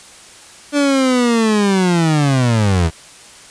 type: linear sweep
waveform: 30% pulse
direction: down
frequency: 293.1 to 77.78 Hz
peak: -9 dBFS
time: 0.72-2.91 s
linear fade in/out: 50 ms
effects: white hiss -40 dBFS RMS until 3.5 s + resampled to 22050 Hz